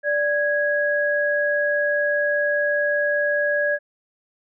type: tone pair together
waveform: sine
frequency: 586 / 1657.5 Hz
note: D5 / G#6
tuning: -4 / -4 cents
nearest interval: octave + tritone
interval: 1800 cents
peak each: -21 dBFS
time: 0.03-3.79 s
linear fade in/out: 50 ms
effects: none